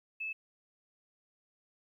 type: tone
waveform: sine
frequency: 2610 Hz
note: E7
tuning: 18 cents flat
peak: -35 dBFS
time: 0.2-0.33 s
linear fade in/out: 10 ms
effects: 12-bit